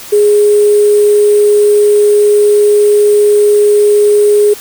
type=tone with sample-and-hold; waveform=sine; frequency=415.3 Hz; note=G#4; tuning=in tune; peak=-4 dBFS; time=0.12-4.54 s; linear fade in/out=10 ms; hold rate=8820 Hz; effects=white hiss -29 dBFS RMS until 4.6 s